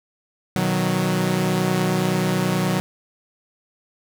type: chord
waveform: sawtooth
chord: B major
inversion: none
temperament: equal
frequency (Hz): 123.47 / 155.56 / 185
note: B2 / D#3 / F#3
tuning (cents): 0 / 0 / 0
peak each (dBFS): -23 / -20 / -17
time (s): 0.56-2.8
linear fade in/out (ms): 0
effects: none